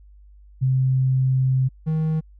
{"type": "tone pair in turn", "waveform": ["sine", "triangle"], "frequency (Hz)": [130.81, 157.72], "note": ["C3", "D#3"], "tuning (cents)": [0, 24], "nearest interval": "minor third", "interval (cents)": 324, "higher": "second", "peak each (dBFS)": [-16, -17], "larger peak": "first", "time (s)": [[0.61, 1.69], [1.86, 2.21]], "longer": "first", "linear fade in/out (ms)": 20, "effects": ["added 50 Hz sine -45 dBFS peak until 2.39 s"]}